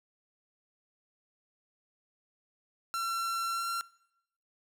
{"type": "tone with pitch glide", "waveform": "45% pulse", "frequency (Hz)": [1356, 1367.8], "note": ["E6", "F6"], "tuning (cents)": [49, -36], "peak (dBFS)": -31, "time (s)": [2.94, 3.81], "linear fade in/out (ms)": 0, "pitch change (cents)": 15, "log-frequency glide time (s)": [3.51, 3.67], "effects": ["noise-tail reverb RT60 0.8 s tail -22 dB re dry"]}